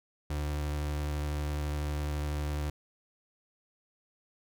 35% pulse tone, 74 Hz, D2, 14 cents sharp, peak -29 dBFS, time 0.3-2.7 s, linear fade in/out 5 ms, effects none

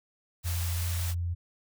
white high-pass noise, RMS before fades -38 dBFS, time 0.43-1.15 s, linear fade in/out 50 ms, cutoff 520 Hz, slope 24 dB/octave
sine tone with pitch glide, 85.9 to 86.45 Hz, F2 to F2, -28 to -17 cents, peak -28 dBFS, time 0.44-1.35 s, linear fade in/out 20 ms, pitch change +11 cents, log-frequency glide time 0.7-1.16 s
effects none

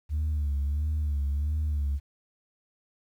sine tone with vibrato, 73.42 Hz, D2, in tune, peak -23 dBFS, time 0.09-2 s, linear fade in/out 50 ms, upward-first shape sine, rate 1.5 Hz, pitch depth 81 cents each way, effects tanh soft clip ceiling -23 dBFS + 10-bit

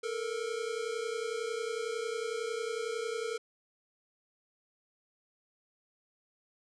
square tone pair together, 440 / 471 Hz, A4 / A#4, 0 / +18 cents, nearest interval minor second, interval 118 cents, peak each -37 / -37 dBFS, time 0.03-3.38 s, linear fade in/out 10 ms, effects resampled to 22050 Hz

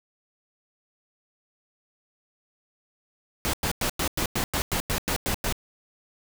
pink noise bursts, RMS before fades -26 dBFS, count 12, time 3.45-5.525 s, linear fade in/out 0 ms, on 84 ms, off 97 ms, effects none

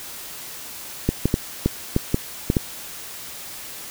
clicks, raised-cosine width 3 ms, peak -4 dBFS, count 8, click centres 1.09 / 1.256 / 1.341 / 1.66 / 1.964 / 2.144 / 2.501 / 2.568 s, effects white hiss -36 dBFS RMS until 3.9 s

